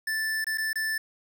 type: tone with dropouts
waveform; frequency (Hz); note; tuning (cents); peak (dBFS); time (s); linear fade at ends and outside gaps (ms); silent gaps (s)
square; 1760; A6; 0; -27; 0.07-0.98; 5; 0.444-0.467 / 0.575-0.581 / 0.731-0.756
effects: 9-bit